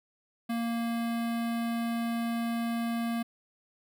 square tone with notch filter, 232.4 Hz, A#3, 5 cents flat, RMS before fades -31 dBFS, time 0.49-3.23 s, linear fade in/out 10 ms, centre 6300 Hz, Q 1.2, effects none

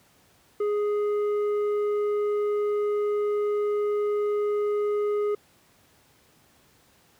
triangle tone with tanh clipping, 415.3 Hz, G#4, in tune, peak -24 dBFS, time 0.6-5.35 s, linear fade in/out 5 ms, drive 11 dB, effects pink hiss -60 dBFS RMS until 7.19 s + high-pass 80 Hz 12 dB/octave

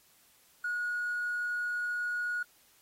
sine tone with hard clipping, 1450 Hz, F#6, 35 cents flat, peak -31 dBFS, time 0.64-2.43 s, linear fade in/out 5 ms, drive 1 dB, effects white hiss -64 dBFS RMS until 2.81 s + AAC 48 kbps

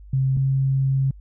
sine tone pair in turn, 133.1 / 134.8 Hz, C3 / C#3, +30 / -48 cents, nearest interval unison, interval 22 cents, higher second, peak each -17 dBFS, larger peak neither, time 0.13-0.37 / 0.37-1.11 s, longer second, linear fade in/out 5 ms, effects added 50 Hz sine -40 dBFS peak until 1.2 s

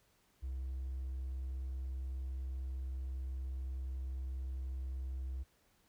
triangle tone with hard clipping, 65.1 Hz, C2, 8 cents flat, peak -38 dBFS, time 0.42-5.44 s, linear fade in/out 20 ms, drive 4 dB, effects pink hiss -72 dBFS RMS until 5.88 s

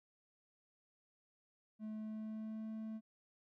triangle tone with pitch glide, 216.1 to 219.6 Hz, A3 to A3, -31 to -3 cents, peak -40 dBFS, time 1.79-3.01 s, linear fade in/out 50 ms, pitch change +28 cents, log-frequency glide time 1.96-2.7 s, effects none

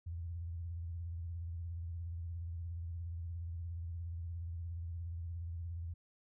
sine tone with vibrato, 84.5 Hz, E2, 43 cents sharp, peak -39 dBFS, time 0.06-5.94 s, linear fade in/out 10 ms, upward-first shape square, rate 17 Hz, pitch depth 66 cents each way, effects none

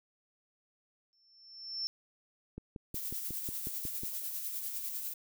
sine tone with exponential growth, 5370 Hz, E8, 31 cents sharp, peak -31 dBFS, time 1.13-1.87 s, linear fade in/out 0 ms, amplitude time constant 160 ms
click train, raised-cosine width 3 ms, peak -29 dBFS, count 9, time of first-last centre 2.58-4.035 s, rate 5.5 Hz
violet noise with tremolo, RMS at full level -37 dBFS, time 2.94-5.14 s, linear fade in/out 10 ms, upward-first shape sine, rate 10 Hz, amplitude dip 40%
effects none

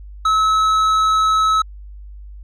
sine tone with tanh clipping, 1294 Hz, E6, 32 cents flat, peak -14 dBFS, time 0.25-1.62 s, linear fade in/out 5 ms, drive 9 dB, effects added 50 Hz sine -33 dBFS peak until 2.43 s

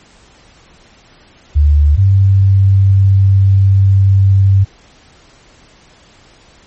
sine tone pair in turn, 73.42 / 97.44 Hz, D2 / G2, 0 / -10 cents, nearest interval perfect fourth, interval 490 cents, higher second, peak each -5 dBFS, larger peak neither, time 1.55-1.97 / 1.97-4.65 s, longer second, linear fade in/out 20 ms, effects pink hiss -45 dBFS RMS until 6.66 s + MP3 32 kbps

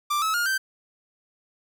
45% pulse tone with pitch steps, 1180 / 1294.3 / 1419.6 / 1557 Hz, D6 / E6 / F6 / G6, +8 / -32 / +28 / -12 cents, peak -22 dBFS, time 0.1-0.58 s, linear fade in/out 10 ms, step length 120 ms, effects none

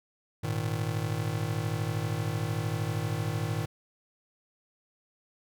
square chord, Ab suspended second, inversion none, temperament just, 103.83 / 116.8 / 155.74 Hz, Ab2 / Bb2 / Eb3, 0 / +4 / +2 cents, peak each -34 dBFS, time 0.43-3.66 s, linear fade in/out 10 ms, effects none

